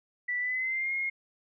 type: tone with pitch glide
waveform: sine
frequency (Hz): 1968 to 2146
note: B6 to C7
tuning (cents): -7 to +43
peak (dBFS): -28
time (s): 0.28-1.1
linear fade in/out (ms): 10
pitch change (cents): +150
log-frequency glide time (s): 0.39-0.93
effects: none